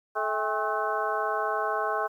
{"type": "harmonic tone with a mistuned harmonic", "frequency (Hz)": 216, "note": "A3", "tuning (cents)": -32, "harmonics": [2, 3, 4, 5, 6, 7], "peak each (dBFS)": [-33, -32, -32, -31, -34, -34], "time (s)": [0.15, 2.08], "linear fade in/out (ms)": 20, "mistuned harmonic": 4, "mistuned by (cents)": -110, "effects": ["10-bit"]}